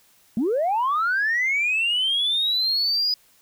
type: linear sweep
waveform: sine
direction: up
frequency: 201.8 to 4978 Hz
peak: -18 dBFS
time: 0.37-3.14 s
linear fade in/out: 2 ms
effects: tanh soft clip ceiling -16 dBFS + white hiss -58 dBFS RMS until 3.41 s